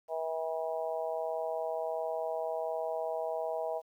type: harmonic tone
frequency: 161.4 Hz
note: E3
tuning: 36 cents flat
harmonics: 3 / 4 / 5 / 6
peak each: -38 / -34 / -40 / -44 dBFS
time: 0.08-3.82 s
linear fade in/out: 50 ms
effects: 11-bit